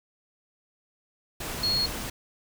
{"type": "tone in noise", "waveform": "sine", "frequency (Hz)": 4311, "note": "C#8", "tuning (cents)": -49, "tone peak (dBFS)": -23, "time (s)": [1.63, 1.86], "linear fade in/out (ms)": 5, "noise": "pink", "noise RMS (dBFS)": -34, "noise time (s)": [1.4, 2.1], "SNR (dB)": 8, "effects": []}